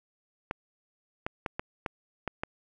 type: clicks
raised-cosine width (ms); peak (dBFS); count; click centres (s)
0.5; -16; 7; 0.511 / 1.265 / 1.462 / 1.595 / 1.862 / 2.277 / 2.435
effects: none